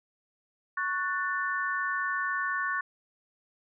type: chord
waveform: sine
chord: F# minor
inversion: second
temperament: just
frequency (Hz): 1110 / 1480 / 1776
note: C#6 / F#6 / A6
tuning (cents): +2 / 0 / +16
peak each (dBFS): -32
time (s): 0.77-2.81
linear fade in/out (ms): 5
effects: none